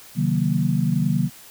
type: chord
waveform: sine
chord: C half-diminished seventh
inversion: none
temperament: equal with one note detuned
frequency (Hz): 133.72 / 155.56 / 185 / 233.1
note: C3 / Eb3 / Gb3 / Bb3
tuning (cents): +38 / 0 / 0 / 0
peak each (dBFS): -24 / -22 / -23 / -25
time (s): 0.15-1.3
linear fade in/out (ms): 50
effects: white hiss -45 dBFS RMS until 1.5 s